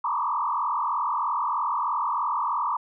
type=tone with frequency modulation; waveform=sine; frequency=1061 Hz; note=C6; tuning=24 cents sharp; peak=-23 dBFS; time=0.04-2.77 s; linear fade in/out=5 ms; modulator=43.1 Hz; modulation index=3.6; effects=none